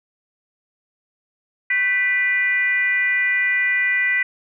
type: tone with frequency modulation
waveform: sine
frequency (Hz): 1975.5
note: B6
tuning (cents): 0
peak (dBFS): -16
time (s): 1.7-4.23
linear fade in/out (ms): 5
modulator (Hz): 444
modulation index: 0.6
effects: none